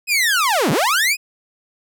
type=linear two-way sweep; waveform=sawtooth; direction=down then up; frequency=2575 to 123.47 to 2575 Hz; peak=-11 dBFS; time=0.07-1.17 s; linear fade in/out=50 ms; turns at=0.71 s; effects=none